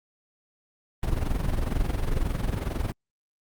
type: noise with amplitude modulation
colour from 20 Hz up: brown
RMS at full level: -23 dBFS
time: 1.03-2.92 s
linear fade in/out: 0 ms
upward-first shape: sine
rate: 22.1 Hz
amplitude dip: 70%
effects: Opus 48 kbps